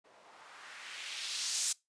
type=noise with low-pass filter sweep; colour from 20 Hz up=violet; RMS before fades=-40 dBFS; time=0.04-1.73 s; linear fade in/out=10 ms; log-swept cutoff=550 to 7500 Hz; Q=1.4; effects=noise-tail reverb RT60 0.2 s tail -23 dB re dry + resampled to 22050 Hz